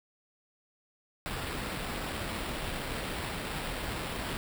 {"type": "noise with sample-and-hold", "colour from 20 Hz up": "pink", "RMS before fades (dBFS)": -36, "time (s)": [1.26, 4.37], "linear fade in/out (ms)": 0, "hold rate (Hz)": 6300, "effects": []}